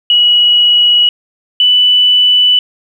sine tone pair in turn, 2919 / 2980 Hz, F#7 / F#7, -24 / +12 cents, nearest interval unison, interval 36 cents, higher second, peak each -5 dBFS, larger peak neither, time 0.1-1.09 / 1.6-2.59 s, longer neither, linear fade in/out 2 ms, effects 7-bit

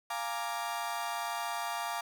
35% pulse chord, Bb dominant seventh, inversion second, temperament equal, 698.5 / 830.6 / 932.3 / 1174.7 Hz, F5 / Ab5 / Bb5 / D6, 0 / 0 / 0 / 0 cents, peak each -37 / -39 / -37 / -38 dBFS, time 0.1-2.01 s, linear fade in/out 5 ms, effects 10-bit

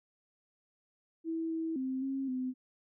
sine tone with pitch steps, 326.4 / 324.5 / 261.5 / 269.5 / 256 Hz, E4 / E4 / C4 / C#4 / C4, -17 / -27 / -1 / -49 / -38 cents, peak -32 dBFS, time 1.24-2.54 s, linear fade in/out 50 ms, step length 260 ms, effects none

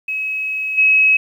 sine tone with level steps, 2561 Hz, D#7, 49 cents sharp, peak -19 / -9 dBFS, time 0.08-1.17 s, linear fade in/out 5 ms, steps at 0.77 s, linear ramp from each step 20 ms, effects 8-bit

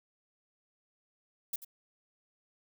violet noise with echo, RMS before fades -34 dBFS, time 1.53-1.56 s, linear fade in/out 5 ms, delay 88 ms, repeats 1, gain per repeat -13 dB, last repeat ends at 1.648 s, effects none

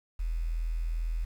sine tone, 41.2 Hz, E1, in tune, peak -28 dBFS, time 0.19-1.25 s, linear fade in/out 10 ms, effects 9-bit

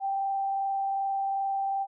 sine tone with frequency modulation, 784 Hz, G5, in tune, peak -26 dBFS, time 0-1.87 s, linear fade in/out 50 ms, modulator 22.6 Hz, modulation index 0.25, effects none

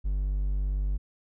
triangle tone, 48.93 Hz, G1, 2 cents flat, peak -23 dBFS, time 0.04-0.98 s, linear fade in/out 20 ms, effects none

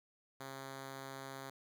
5% pulse tone, 135.1 Hz, C#3, 44 cents flat, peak -34 dBFS, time 0.4-1.5 s, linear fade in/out 5 ms, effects none

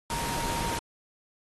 sine tone in noise, 932.3 Hz, A#5, in tune, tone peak -33 dBFS, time 0.1-0.79 s, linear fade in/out 2 ms, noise pink, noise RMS -33 dBFS, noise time 0.1-0.79 s, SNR -3 dB, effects AAC 32 kbps

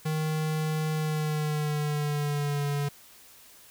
square tone with pitch glide, 155.8 to 143.7 Hz, D#3 to D3, +3 to -37 cents, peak -27 dBFS, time 0.05-2.89 s, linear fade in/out 10 ms, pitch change -140 cents, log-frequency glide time 0.93-2.65 s, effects white hiss -53 dBFS RMS until 3.7 s

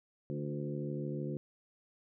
harmonic tone with a mistuned harmonic, 73.1 Hz, D2, 7 cents flat, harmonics 2 / 3 / 4 / 5 / 6 / 7, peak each -38 / -42 / -44 / -42 / -50 / -46 dBFS, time 0.3-1.37 s, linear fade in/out 0 ms, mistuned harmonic 5, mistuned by -31 cents, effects none

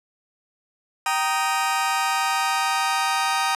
sawtooth chord, Eb major, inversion first, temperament just, 777.8 / 933.4 / 1244.5 Hz, G5 / Bb5 / Eb6, -14 / +2 / 0 cents, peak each -21 dBFS, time 1.06-3.55 s, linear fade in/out 2 ms, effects low-pass 11000 Hz 12 dB/octave

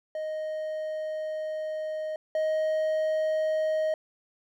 triangle tone pair in turn, 622.3 / 625.9 Hz, D#5 / D#5, 0 / +10 cents, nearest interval unison, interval 10 cents, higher second, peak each -28 / -22 dBFS, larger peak second, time 0.15-2.16 / 2.35-3.94 s, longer first, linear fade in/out 2 ms, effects none

